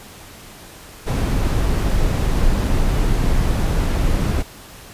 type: noise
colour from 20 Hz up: brown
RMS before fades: -17 dBFS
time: 1.06-4.43 s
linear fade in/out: 20 ms
effects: pink hiss -40 dBFS RMS until 4.93 s + resampled to 32000 Hz